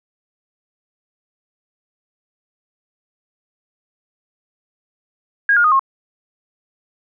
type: tone with pitch steps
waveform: sine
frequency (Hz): 1633 / 1421.6 / 1237.6 / 1077.4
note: G#6 / F6 / D#6 / C#6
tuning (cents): -30 / +30 / -10 / -50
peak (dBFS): -10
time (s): 5.49-5.794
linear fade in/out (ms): 2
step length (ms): 76
effects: none